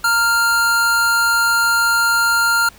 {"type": "tone pair together", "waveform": "square", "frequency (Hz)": [921.8, 1396.9], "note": ["A#5", "F6"], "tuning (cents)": [-20, 0], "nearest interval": "perfect fifth", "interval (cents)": 720, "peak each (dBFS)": [-24, -14], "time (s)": [0.04, 2.69], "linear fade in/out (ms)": 5, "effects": ["added 50 Hz sine -47 dBFS peak until 2.78 s", "pink hiss -45 dBFS RMS until 2.78 s"]}